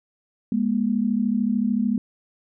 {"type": "tone pair together", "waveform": "sine", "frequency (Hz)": [206.6, 240.1], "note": ["G#3", "B3"], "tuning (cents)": [-9, -49], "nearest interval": "minor third", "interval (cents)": 260, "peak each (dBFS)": -22, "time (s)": [0.52, 1.98], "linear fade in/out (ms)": 2, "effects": []}